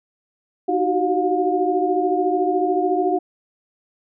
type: tone cluster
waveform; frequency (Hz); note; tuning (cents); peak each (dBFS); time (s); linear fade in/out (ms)
sine; 311.8 / 368.6 / 382.4 / 713; D#4 / F#4 / G4 / F5; +4 / -7 / -43 / +36; -24 / -21 / -25 / -21; 0.68-3.19; 10
effects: none